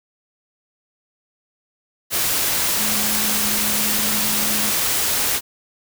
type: tone in noise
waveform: sine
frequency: 211.5 Hz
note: G#3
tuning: 32 cents sharp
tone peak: -29 dBFS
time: 2.76-4.73 s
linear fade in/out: 50 ms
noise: white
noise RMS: -20 dBFS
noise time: 2.1-5.41 s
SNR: -12 dB
effects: none